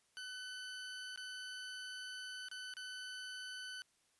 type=tone with dropouts; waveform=20% pulse; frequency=1506 Hz; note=F#6; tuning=30 cents sharp; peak=-40 dBFS; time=0.17-3.82 s; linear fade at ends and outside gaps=0 ms; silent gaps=1.16-1.175 / 2.485-2.514 / 2.738-2.768 s; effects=white hiss -75 dBFS RMS until 4.19 s + resampled to 24000 Hz